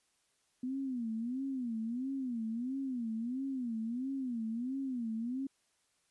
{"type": "tone with vibrato", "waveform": "sine", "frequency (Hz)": 245.7, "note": "B3", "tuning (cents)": -9, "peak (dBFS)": -34, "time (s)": [0.63, 5.47], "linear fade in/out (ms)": 5, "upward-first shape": "sine", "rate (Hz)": 1.5, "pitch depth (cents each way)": 180, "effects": ["white hiss -75 dBFS RMS until 6.1 s", "resampled to 24000 Hz"]}